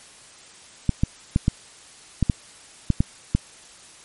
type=clicks; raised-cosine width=5 ms; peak=-5 dBFS; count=9; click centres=0.893 / 1.035 / 1.361 / 1.481 / 2.227 / 2.298 / 2.903 / 3.005 / 3.35 s; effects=white hiss -47 dBFS RMS until 4.04 s + MP3 48 kbps